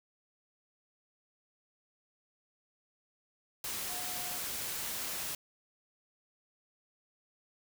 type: tone in noise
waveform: sine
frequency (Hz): 720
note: F#5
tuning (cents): -47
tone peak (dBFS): -47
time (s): 3.89-4.38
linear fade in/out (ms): 2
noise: white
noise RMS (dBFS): -38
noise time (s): 3.64-5.35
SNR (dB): -12
effects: none